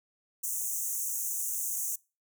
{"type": "high-pass noise", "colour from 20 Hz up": "pink", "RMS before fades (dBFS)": -33, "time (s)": [0.43, 1.96], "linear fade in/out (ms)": 10, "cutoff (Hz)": 6100, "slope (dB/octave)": 96, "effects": ["noise-tail reverb RT60 0.3 s tail -24 dB re dry"]}